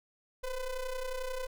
square ring-modulated tone, 251.4 Hz, B3, 31 cents sharp, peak -32 dBFS, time 0.43-1.47 s, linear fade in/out 10 ms, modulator 267 Hz, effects none

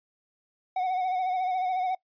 triangle tone with vibrato, 740 Hz, F#5, in tune, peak -23 dBFS, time 0.76-1.95 s, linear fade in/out 5 ms, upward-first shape sine, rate 14 Hz, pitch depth 42 cents each way, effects noise-tail reverb RT60 0.1 s tail -22 dB re dry + resampled to 11025 Hz

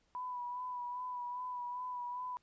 sine tone with vibrato, 987.8 Hz, B5, in tune, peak -38 dBFS, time 0.15-2.37 s, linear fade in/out 0 ms, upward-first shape sine, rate 2.5 Hz, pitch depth 29 cents each way, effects pink hiss -75 dBFS RMS until 2.42 s + resampled to 16000 Hz

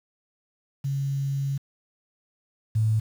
sine tone pair in turn, 138.1 / 109.61 Hz, C#3 / A2, -6 / -6 cents, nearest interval major third, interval 400 cents, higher first, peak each -24 / -19 dBFS, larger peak second, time 0.84-1.58 / 2.75-3 s, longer first, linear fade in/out 10 ms, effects 8-bit

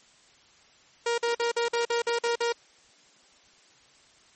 sawtooth tone bursts, 470.3 Hz, A#4, 15 cents sharp, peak -20 dBFS, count 9, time 1.06-2.524 s, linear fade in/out 5 ms, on 120 ms, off 48 ms, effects white hiss -58 dBFS RMS until 4.35 s + MP3 32 kbps

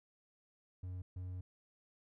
triangle tone bursts at uneven times, 91.3 Hz, F#2, 23 cents flat, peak -39 dBFS, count 2, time 0.83-1.02 / 1.16-1.41 s, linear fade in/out 5 ms, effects none

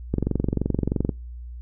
click train, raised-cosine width 3 ms, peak -9 dBFS, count 23, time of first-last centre 0.14-1.092 s, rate 23.1 Hz, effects noise-tail reverb RT60 0.3 s tail -26 dB re dry + added 60 Hz sine -34 dBFS peak until 1.61 s

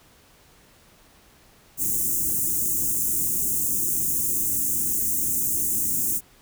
white band-stop noise, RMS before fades -24 dBFS, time 1.77-6.21 s, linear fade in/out 50 ms, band 360 to 6600 Hz, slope 48 dB/octave, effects pink hiss -55 dBFS RMS until 6.41 s

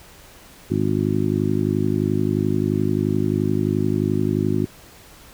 harmonic tone, 51.5 Hz, G#1, 14 cents flat, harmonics 2 / 3 / 4 / 5 / 6 / 7, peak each -25 / -25 / -25 / -25 / -25 / -25 dBFS, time 0.7-4.66 s, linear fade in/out 10 ms, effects pink hiss -46 dBFS RMS until 5.33 s

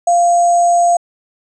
sine tone with sample-and-hold, 694 Hz, F5, 11 cents flat, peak -8 dBFS, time 0.07-0.97 s, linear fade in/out 5 ms, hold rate 7350 Hz, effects resampled to 22050 Hz

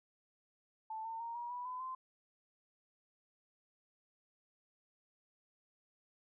sine tone with pitch steps, 880 / 904.2 / 929.1 / 954.7 / 980.9 / 1007.9 / 1035.7 Hz, A5 / A5 / A#5 / A#5 / B5 / B5 / C6, 0 / +47 / -6 / +41 / -12 / +35 / -18 cents, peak -40 dBFS, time 0.9-1.95 s, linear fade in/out 5 ms, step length 150 ms, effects none

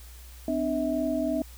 sine tone cluster, 255.7 / 298.6 / 646 Hz, C4 / D4 / E5, -40 / +29 / -35 cents, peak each -29 dBFS, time 0.48-1.42 s, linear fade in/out 2 ms, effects added 61 Hz sine -44 dBFS peak until 1.57 s + white hiss -52 dBFS RMS until 1.57 s

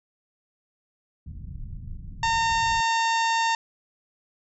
pink low-pass noise, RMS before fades -37 dBFS, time 1.26-2.81 s, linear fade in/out 2 ms, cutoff 160 Hz, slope 24 dB/octave
harmonic tone, 912 Hz, A#5, 38 cents flat, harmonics 1 / 2 / 3 / 4 / 5 / 6 / 7 / 8, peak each -22 / -28 / -32 / -34 / -36 / -38 / -39 / -40 dBFS, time 2.23-3.55 s, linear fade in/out 2 ms
effects none

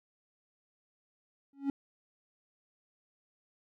triangle tone with exponential growth, 277.2 Hz, C#4, in tune, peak -23 dBFS, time 1.53-1.7 s, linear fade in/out 2 ms, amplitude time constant 36 ms, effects none

